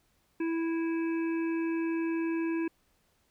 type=harmonic tone with a mistuned harmonic; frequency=329.6 Hz; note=E4; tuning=in tune; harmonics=1 / 3 / 5 / 7 / 8; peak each=-28 / -44 / -44 / -49 / -46 dBFS; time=0.4-2.68 s; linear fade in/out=5 ms; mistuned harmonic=8; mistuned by=-30 cents; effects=pink hiss -71 dBFS RMS until 3.3 s